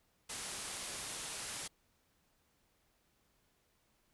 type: low-pass noise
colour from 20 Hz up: white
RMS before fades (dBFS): -44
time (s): 0.29-1.68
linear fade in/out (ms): 10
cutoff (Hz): 11000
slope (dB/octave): 96
effects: pink hiss -75 dBFS RMS until 4.13 s